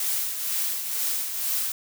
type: noise with tremolo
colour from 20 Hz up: blue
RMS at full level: -25 dBFS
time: 0-1.72 s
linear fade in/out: 2 ms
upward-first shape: triangle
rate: 2.1 Hz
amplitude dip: 55%
effects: none